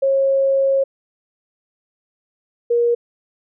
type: tone pair in turn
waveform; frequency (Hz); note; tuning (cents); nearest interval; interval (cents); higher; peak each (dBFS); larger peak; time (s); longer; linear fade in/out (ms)
sine; 543 / 474; C#5 / A#4; -36 / +29; major second; 235; first; -13; neither; 0.02-0.84 / 2.7-2.95; first; 10
effects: none